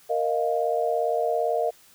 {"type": "chord", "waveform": "sine", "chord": "Bb suspended fourth", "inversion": "none", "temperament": "just", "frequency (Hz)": [466.2, 621.6, 699.2], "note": ["Bb4", "Eb5", "F5"], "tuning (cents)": [0, -2, 2], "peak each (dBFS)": -26, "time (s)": [0.09, 1.71], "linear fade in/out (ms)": 20, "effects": ["white hiss -55 dBFS RMS until 1.94 s"]}